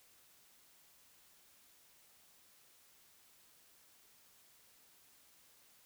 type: silence
effects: white hiss -66 dBFS RMS until 5.85 s